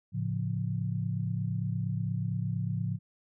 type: chord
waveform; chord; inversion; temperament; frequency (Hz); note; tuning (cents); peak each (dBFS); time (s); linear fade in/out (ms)
sine; A augmented; none; equal; 110 / 138.59 / 174.61; A2 / C#3 / E#3; 0 / 0 / 0; -32 / -34 / -34; 0.12-2.99; 50
effects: none